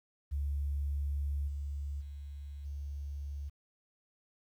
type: tone with level steps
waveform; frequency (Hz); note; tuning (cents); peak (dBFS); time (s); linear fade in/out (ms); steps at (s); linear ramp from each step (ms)
sine; 71.2; C#2; +47; -31 / -35 / -41 / -37; 0.31-3.5; 20; 1.47 / 2 / 2.64; 20
effects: 11-bit